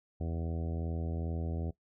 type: harmonic tone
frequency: 82.41 Hz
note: E2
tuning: in tune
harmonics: 1 / 2 / 3 / 4 / 5 / 6 / 7 / 8 / 9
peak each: -34 / -40 / -44 / -46 / -48 / -50 / -51 / -52 / -53 dBFS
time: 0.2-1.71 s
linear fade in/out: 10 ms
effects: noise-tail reverb RT60 0.1 s tail -19 dB re dry